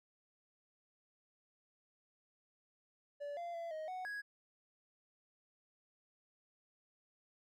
triangle tone with pitch steps, 577 / 689 / 675 / 626 / 740 / 1661 Hz, D5 / F5 / E5 / D#5 / F#5 / G#6, -31 / -24 / +41 / +10 / 0 / 0 cents, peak -39 dBFS, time 3.2-4.22 s, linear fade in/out 20 ms, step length 170 ms, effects none

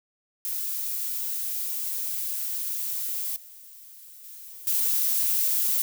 violet noise with level steps, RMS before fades -30 / -47 / -43 / -24 dBFS, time 0.45-5.82 s, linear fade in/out 0 ms, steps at 3.36 / 4.24 / 4.67 s, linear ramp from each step 2 ms, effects none

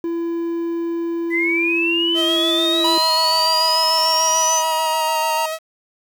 triangle tone, 336.3 Hz, E4, 35 cents sharp, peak -18 dBFS, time 0.04-2.98 s, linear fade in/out 2 ms
sine linear sweep, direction up, 1983 to 6130 Hz, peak -17 dBFS, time 1.3-4.63 s, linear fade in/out 50 ms
sawtooth tone with vibrato, 637 Hz, D#5, 41 cents sharp, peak -19 dBFS, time 2.14-5.59 s, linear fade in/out 50 ms, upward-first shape square, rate 6.8 Hz, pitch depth 17 cents each way
square tone with pitch glide, 978 to 928.5 Hz, B5 to A#5, -17 to -7 cents, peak -19 dBFS, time 2.84-5.46 s, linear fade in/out 5 ms, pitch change -90 cents, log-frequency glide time 4.4-5.22 s
effects 8-bit

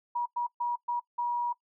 sine tone bursts at uneven times, 960 Hz, B5, 49 cents flat, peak -27 dBFS, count 5, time 0.15-0.26 / 0.36-0.47 / 0.6-0.76 / 0.88-1 / 1.18-1.53 s, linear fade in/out 10 ms, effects noise-tail reverb RT60 0.1 s tail -22 dB re dry

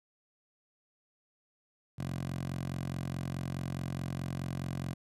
10% pulse tone with high-pass filter, 44.74 Hz, F1, 43 cents sharp, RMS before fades -37 dBFS, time 1.98-4.94 s, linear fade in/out 10 ms, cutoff 120 Hz, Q 2.5, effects resampled to 32000 Hz

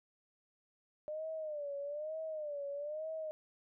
sine tone with vibrato, 600 Hz, D5, 37 cents sharp, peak -38 dBFS, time 1.08-3.31 s, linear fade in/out 0 ms, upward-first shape sine, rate 1.1 Hz, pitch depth 110 cents each way, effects none

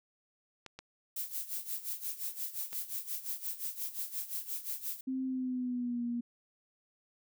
clicks, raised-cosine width 0.2 ms, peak -28 dBFS, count 3, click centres 0.663 / 0.79 / 2.73 s
violet noise with tremolo, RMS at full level -36 dBFS, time 1.16-5.01 s, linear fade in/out 5 ms, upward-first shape sine, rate 5.7 Hz, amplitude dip 80%
sine tone with pitch glide, 261.6 to 238.5 Hz, C4 to A#3, 0 to +40 cents, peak -32 dBFS, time 5.07-6.21 s, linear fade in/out 10 ms, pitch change -160 cents, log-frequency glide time 5.25-6.03 s
effects none

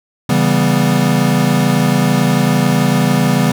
square chord, C# half-diminished seventh, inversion none, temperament equal with one note detuned, 137.87 / 164.81 / 196 / 246.9 Hz, C#3 / E3 / G3 / B3, -9 / 0 / 0 / 0 cents, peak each -17 dBFS, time 0.29-3.52 s, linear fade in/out 5 ms, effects none

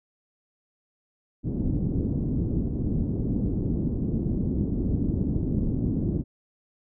white low-pass noise, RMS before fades -26 dBFS, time 1.43-6.24 s, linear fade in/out 50 ms, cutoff 280 Hz, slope 24 dB/octave, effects none

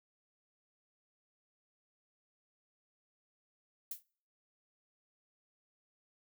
violet noise with exponential decay, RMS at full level -36 dBFS, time 3.91-4.03 s, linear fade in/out 5 ms, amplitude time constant 26 ms, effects noise-tail reverb RT60 0.5 s tail -25 dB re dry

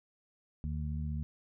harmonic tone, 75.3 Hz, D2, 44 cents sharp, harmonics 1 / 2 / 3, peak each -35 / -38 / -43 dBFS, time 0.64-1.23 s, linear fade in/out 0 ms, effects none

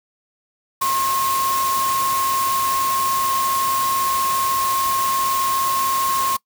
sine tone in noise, 1074 Hz, C6, 45 cents sharp, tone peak -18 dBFS, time 0.81-6.37 s, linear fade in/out 10 ms, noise white, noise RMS -26 dBFS, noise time 0.81-6.37 s, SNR +5 dB, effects noise-tail reverb RT60 0.1 s tail -22 dB re dry

